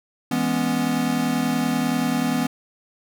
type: chord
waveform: square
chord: C# minor seventh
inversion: first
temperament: equal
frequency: 164.81 / 207.7 / 246.9 / 277.2 Hz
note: E3 / G#3 / B3 / C#4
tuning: 0 / 0 / 0 / 0 cents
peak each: -29 / -29 / -23 / -28 dBFS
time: 0.31-2.47 s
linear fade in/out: 5 ms
effects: none